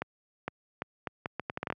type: accelerating click train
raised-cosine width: 0.5 ms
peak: -17 dBFS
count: 12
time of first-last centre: 0.02-1.725 s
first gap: 460 ms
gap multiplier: 0.74
effects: high-pass 100 Hz 12 dB/octave